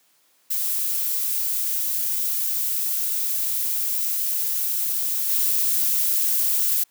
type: noise with level steps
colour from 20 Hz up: violet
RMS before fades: -24 / -21 dBFS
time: 0.5-6.84 s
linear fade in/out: 10 ms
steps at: 5.29 s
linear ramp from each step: 5 ms
effects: white hiss -62 dBFS RMS until 6.9 s + high-pass 200 Hz 12 dB/octave